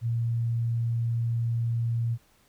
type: tone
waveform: sine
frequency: 116.54 Hz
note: A#2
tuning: in tune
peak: -24 dBFS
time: 0.01-2.18 s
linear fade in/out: 50 ms
effects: pink hiss -63 dBFS RMS until 2.48 s